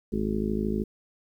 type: harmonic tone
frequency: 53 Hz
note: G#1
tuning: 36 cents sharp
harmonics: 1 / 2 / 3 / 4 / 5 / 6 / 7 / 8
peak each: -34 / -39 / -38 / -28 / -37 / -37 / -32 / -35 dBFS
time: 0.12-0.84 s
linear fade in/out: 10 ms
effects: 10-bit